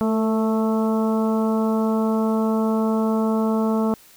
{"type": "harmonic tone with a mistuned harmonic", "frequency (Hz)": 220, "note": "A3", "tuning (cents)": 0, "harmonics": [1, 2, 3, 4, 5, 6], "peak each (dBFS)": [-19, -25, -29, -31, -33, -35], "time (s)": [0.01, 3.94], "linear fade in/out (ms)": 0, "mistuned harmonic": 2, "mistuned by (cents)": 19, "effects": ["white hiss -50 dBFS RMS until 4.16 s"]}